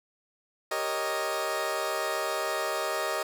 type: chord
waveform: 20% pulse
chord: Eb dominant seventh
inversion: first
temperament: equal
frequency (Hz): 392 / 466.2 / 554.4 / 622.3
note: G4 / Bb4 / Db5 / Eb5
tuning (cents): 0 / 0 / 0 / 0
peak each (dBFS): -31 / -31 / -31 / -26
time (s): 0.71-3.23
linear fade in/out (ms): 5
effects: none